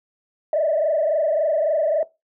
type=tone with frequency modulation; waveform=sine; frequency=619 Hz; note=D#5; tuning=9 cents flat; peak=-16 dBFS; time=0.53-2.03 s; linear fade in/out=2 ms; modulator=23.6 Hz; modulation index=1.8; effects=noise-tail reverb RT60 0.2 s tail -17 dB re dry + tanh soft clip ceiling -12 dBFS